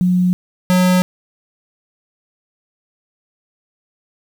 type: tone pair in turn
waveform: sine / square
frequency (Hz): 180.8 / 182.37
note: F#3 / F#3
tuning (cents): -40 / -25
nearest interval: unison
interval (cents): 15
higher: second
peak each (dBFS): -11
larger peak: neither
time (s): 0.01-0.33 / 0.7-1.02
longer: neither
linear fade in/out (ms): 0
effects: 7-bit